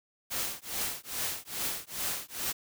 white noise with tremolo, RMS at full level -31 dBFS, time 0.3-2.53 s, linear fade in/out 20 ms, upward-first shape triangle, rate 2.4 Hz, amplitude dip 100%, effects none

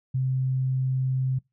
sine tone, 130.6 Hz, C3, 3 cents flat, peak -22 dBFS, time 0.14-1.39 s, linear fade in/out 10 ms, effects noise-tail reverb RT60 0.2 s tail -24 dB re dry

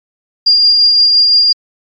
sine tone with tremolo, 4807 Hz, D8, 39 cents sharp, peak -4 dBFS, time 0.46-1.53 s, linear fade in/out 10 ms, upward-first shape sine, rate 5.8 Hz, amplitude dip 25%, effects MP3 48 kbps

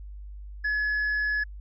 triangle tone with hard clipping, 1700 Hz, G#6, 40 cents sharp, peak -23 dBFS, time 0.64-1.44 s, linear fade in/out 10 ms, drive 1 dB, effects added 50 Hz sine -38 dBFS peak until 1.6 s + resampled to 16000 Hz

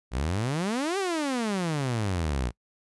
sawtooth exponential two-way sweep, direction up then down, 56.1 to 404.9 to 56.1 Hz, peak -22 dBFS, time 0.11-2.52 s, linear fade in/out 50 ms, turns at 0.98 s, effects noise-tail reverb RT60 0.1 s tail -24 dB re dry + resampled to 24000 Hz

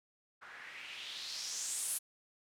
blue noise with low-pass filter sweep, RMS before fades -42 dBFS, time 0.41-1.99 s, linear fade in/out 20 ms, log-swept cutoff 1400 to 11000 Hz, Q 3.2, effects none

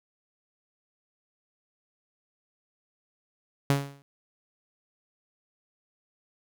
sawtooth tone with exponential decay, 140 Hz, C#3, 18 cents sharp, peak -15 dBFS, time 3.7-4.02 s, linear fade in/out 0 ms, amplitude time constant 69 ms, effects none

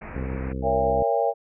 pink low-pass noise, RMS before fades -38 dBFS, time 0.01-0.53 s, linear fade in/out 10 ms, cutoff 2500 Hz, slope 96 dB/octave
harmonic tone, 65.41 Hz, C2, in tune, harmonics 1 / 2 / 3 / 4 / 5 / 6 / 7 / 8, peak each -30 / -34 / -35 / -36 / -41 / -44 / -39 / -42 dBFS, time 0.15-1.03 s, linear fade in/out 5 ms
sine chord, A# diminished seventh, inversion none, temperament just, 466.2 / 559.4 / 671.3 / 805.5 Hz, A#4 / C#5 / E5 / G5, 0 / +16 / +31 / +47 cents, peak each -25 dBFS, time 0.62-1.34 s, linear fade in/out 50 ms
effects none

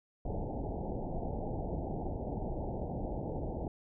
pink low-pass noise, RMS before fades -37 dBFS, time 0.25-3.68 s, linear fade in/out 2 ms, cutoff 860 Hz, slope 96 dB/octave, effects none

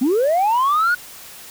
sine linear sweep, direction up, 233.1 to 1480 Hz, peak -12 dBFS, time 0.01-0.95 s, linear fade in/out 10 ms, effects tanh soft clip ceiling -12 dBFS + white hiss -39 dBFS RMS until 1.5 s

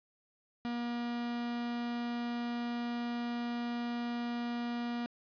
45% pulse tone, 238.6 Hz, A#3, 41 cents sharp, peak -34 dBFS, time 0.65-5.06 s, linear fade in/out 0 ms, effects resampled to 11025 Hz + 11-bit

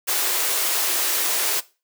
white high-pass noise, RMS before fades -22 dBFS, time 0.07-1.61 s, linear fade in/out 20 ms, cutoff 310 Hz, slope 96 dB/octave, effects noise-tail reverb RT60 0.3 s tail -19 dB re dry

